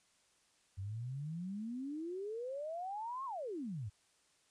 sine exponential two-way sweep, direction up then down, 92.5 to 1108.7 to 92.5 Hz, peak -39 dBFS, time 0.77-3.9 s, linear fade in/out 20 ms, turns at 3.25 s, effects white hiss -72 dBFS RMS until 4.5 s + resampled to 22050 Hz

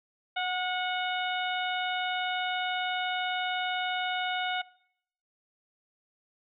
harmonic tone with a mistuned harmonic, 734 Hz, F#5, 14 cents flat, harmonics 1 / 2 / 3 / 4 / 5, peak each -31 / -34 / -36 / -37 / -38 dBFS, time 0.36-4.62 s, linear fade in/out 10 ms, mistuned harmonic 2, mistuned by -22 cents, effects noise-tail reverb RT60 0.7 s tail -22 dB re dry

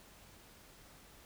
silence, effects pink hiss -59 dBFS RMS until 1.25 s

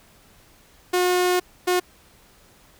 sawtooth tone bursts at uneven times, 360.7 Hz, F#4, 44 cents flat, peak -14 dBFS, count 2, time 0.93-1.4 / 1.67-1.8 s, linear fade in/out 10 ms, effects pink hiss -54 dBFS RMS until 2.79 s

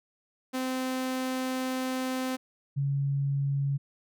sawtooth / sine tone pair in turn, 258.4 / 139.6 Hz, C4 / C#3, -21 / +13 cents, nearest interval major seventh, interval 1066 cents, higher first, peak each -25 dBFS, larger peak neither, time 0.53-2.37 / 2.76-3.78 s, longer first, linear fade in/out 20 ms, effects none

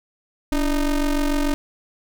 square ring-modulated tone, 154.4 Hz, D#3, 13 cents flat, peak -16 dBFS, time 0.52-1.54 s, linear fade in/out 0 ms, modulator 131 Hz, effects none

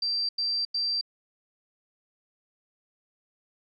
sine tone bursts, 4699 Hz, D8, in tune, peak -25 dBFS, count 3, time 0.02-1.012 s, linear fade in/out 5 ms, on 270 ms, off 91 ms, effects none

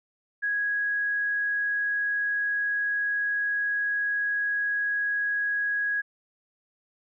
sine tone, 1659 Hz, G#6, 2 cents flat, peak -24 dBFS, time 0.42-6.02 s, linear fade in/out 20 ms, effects none

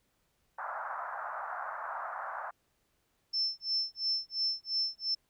white band-pass noise, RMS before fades -39 dBFS, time 0.58-2.51 s, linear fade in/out 10 ms, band 650 to 1500 Hz, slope 48 dB/octave
sine tone with tremolo, 5320 Hz, E8, 15 cents sharp, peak -27 dBFS, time 3.33-5.15 s, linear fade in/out 10 ms, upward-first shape sine, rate 2.9 Hz, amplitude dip 100%
effects pink hiss -75 dBFS RMS until 5.29 s

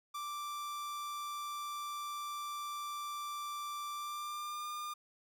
45% pulse tone with pitch glide, 1174.7 to 1204.9 Hz, D6 to D6, 0 to +44 cents, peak -39 dBFS, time 0.14-4.94 s, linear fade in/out 10 ms, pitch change +44 cents, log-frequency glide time 3.93-4.68 s, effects none

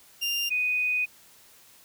30% pulse / sine tone pair in turn, 2794 / 2489 Hz, F7 / D#7, 0 / 0 cents, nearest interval major second, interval 200 cents, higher first, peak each -23 dBFS, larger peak neither, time 0.21-0.5 / 0.5-1.06 s, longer second, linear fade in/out 20 ms, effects white hiss -55 dBFS RMS until 1.84 s

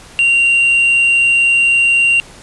sine tone with tanh clipping, 2764 Hz, F7, 19 cents flat, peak -9 dBFS, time 0.19-2.2 s, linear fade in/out 0 ms, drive 2 dB, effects pink hiss -38 dBFS RMS until 2.42 s + resampled to 24000 Hz

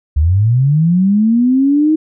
sine linear sweep, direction up, 69.3 to 317.3 Hz, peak -8 dBFS, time 0.16-1.96 s, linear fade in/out 10 ms, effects none

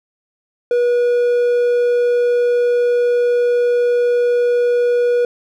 triangle tone, 484 Hz, B4, 35 cents flat, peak -10 dBFS, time 0.71-5.25 s, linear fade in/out 2 ms, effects none

